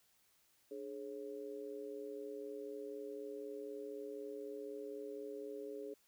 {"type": "tone with amplitude modulation", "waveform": "sine", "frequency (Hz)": 420.1, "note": "G#4", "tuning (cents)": 20, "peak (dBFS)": -39, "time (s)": [0.71, 5.94], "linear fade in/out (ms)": 5, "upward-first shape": "sine", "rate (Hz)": 124, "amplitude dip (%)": 100, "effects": ["white hiss -73 dBFS RMS until 6.07 s"]}